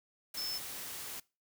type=tone in noise; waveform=sine; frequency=5274 Hz; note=E8; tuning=in tune; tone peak=-36 dBFS; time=0.37-0.58 s; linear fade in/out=5 ms; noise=white; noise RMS=-43 dBFS; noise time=0.34-1.2 s; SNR=+4 dB; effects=noise-tail reverb RT60 0.3 s tail -23 dB re dry